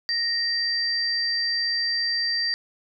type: tone pair together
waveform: sine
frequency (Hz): 1864.7 / 4699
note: A#6 / D8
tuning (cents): 0 / 0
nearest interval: octave + major third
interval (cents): 1600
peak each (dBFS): -28 / -23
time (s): 0.09-2.54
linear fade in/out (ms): 0
effects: none